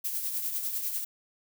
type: noise with tremolo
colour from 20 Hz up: violet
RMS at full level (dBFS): -30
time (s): 0.04-1.05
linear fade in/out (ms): 10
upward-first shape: triangle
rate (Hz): 10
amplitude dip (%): 55
effects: none